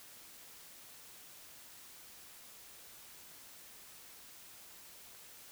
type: silence
effects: white hiss -55 dBFS RMS until 5.51 s